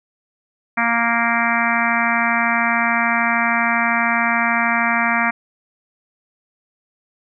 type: harmonic tone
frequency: 233.1 Hz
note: A#3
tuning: in tune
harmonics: 1 / 3 / 4 / 5 / 6 / 7 / 8 / 9 / 10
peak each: -24 / -24 / -24 / -24 / -24 / -24 / -24 / -24 / -24 dBFS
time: 0.77-5.31 s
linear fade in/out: 10 ms
effects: none